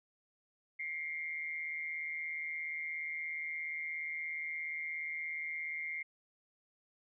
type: tone with amplitude modulation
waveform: sine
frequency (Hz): 2122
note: C7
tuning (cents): +24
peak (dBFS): -34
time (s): 0.79-6.03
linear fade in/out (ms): 10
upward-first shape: sine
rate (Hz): 157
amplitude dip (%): 65
effects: none